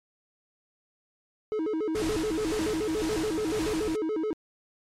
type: tone with vibrato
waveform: triangle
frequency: 370 Hz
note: F#4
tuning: in tune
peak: -24 dBFS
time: 1.52-4.33 s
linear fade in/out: 0 ms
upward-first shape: square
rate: 7 Hz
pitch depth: 260 cents each way
type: noise with tremolo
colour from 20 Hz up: pink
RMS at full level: -34 dBFS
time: 1.95-3.96 s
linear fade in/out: 5 ms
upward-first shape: sine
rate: 1.9 Hz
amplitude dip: 45%
effects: low-pass 9000 Hz 12 dB/octave + MP3 64 kbps